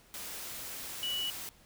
sine tone in noise, 2945 Hz, F#7, 9 cents flat, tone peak -32 dBFS, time 1.03-1.3 s, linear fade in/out 0 ms, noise white, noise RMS -42 dBFS, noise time 0.14-1.49 s, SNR +7 dB, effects pink hiss -61 dBFS RMS until 1.65 s

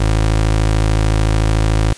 25% pulse tone, 53.6 Hz, A1, 45 cents flat, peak -8 dBFS, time 0-1.93 s, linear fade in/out 5 ms, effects white hiss -38 dBFS RMS until 1.97 s + resampled to 22050 Hz

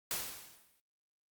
white noise with exponential decay, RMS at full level -34 dBFS, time 0.11-0.8 s, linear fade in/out 1 ms, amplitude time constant 150 ms, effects Opus 48 kbps

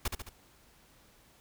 pink noise with echo, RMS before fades -30 dBFS, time 0.05-0.08 s, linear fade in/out 5 ms, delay 71 ms, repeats 3, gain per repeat -5 dB, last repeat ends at 0.293 s, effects pink hiss -62 dBFS RMS until 1.4 s

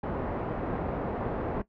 white low-pass noise, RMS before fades -32 dBFS, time 0.03-1.62 s, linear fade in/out 5 ms, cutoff 630 Hz, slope 12 dB/octave, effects noise-tail reverb RT60 0.1 s tail -17 dB re dry + low-pass 2000 Hz 12 dB/octave

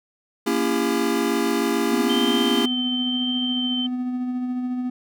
square chord, A# diminished seventh, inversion none, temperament just, 233.1 / 279.7 / 335.6 / 402.8 Hz, A#3 / C#4 / E4 / G4, 0 / +16 / +31 / +47 cents, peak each -26 dBFS, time 0.46-2.66 s, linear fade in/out 10 ms
triangle tone with tremolo, 250 Hz, B3, 21 cents sharp, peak -20 dBFS, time 1.92-4.9 s, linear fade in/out 5 ms, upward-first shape sine, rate 14 Hz, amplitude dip 30%
sine tone with vibrato, 3109 Hz, G7, 15 cents flat, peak -24 dBFS, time 2.09-3.87 s, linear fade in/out 10 ms, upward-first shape sine, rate 1 Hz, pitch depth 9 cents each way
effects none

